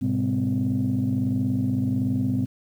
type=tone cluster; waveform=sine; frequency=106.7 / 128.1 / 199.8 / 256.1 Hz; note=G#2 / C3 / G3 / C4; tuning=+47 / -36 / +33 / -37 cents; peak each=-26 / -27 / -28 / -23 dBFS; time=0.01-2.46 s; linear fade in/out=20 ms; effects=tanh soft clip ceiling -15 dBFS + 9-bit